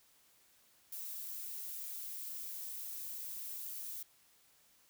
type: noise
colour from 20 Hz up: violet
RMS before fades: -44 dBFS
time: 0.92-4.03 s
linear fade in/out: 5 ms
effects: white hiss -68 dBFS RMS until 4.89 s